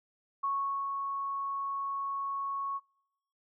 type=tone with ADSR envelope; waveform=sine; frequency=1105 Hz; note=C#6; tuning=6 cents flat; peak=-28 dBFS; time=0.43-2.8 s; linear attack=11 ms; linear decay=430 ms; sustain=-4 dB; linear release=37 ms; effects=noise-tail reverb RT60 0.8 s tail -26 dB re dry